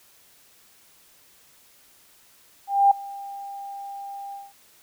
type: tone with ADSR envelope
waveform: sine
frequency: 797 Hz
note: G5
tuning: 28 cents sharp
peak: -11 dBFS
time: 2.67-4.53 s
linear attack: 240 ms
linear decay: 6 ms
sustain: -22 dB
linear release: 200 ms
effects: white hiss -56 dBFS RMS until 4.82 s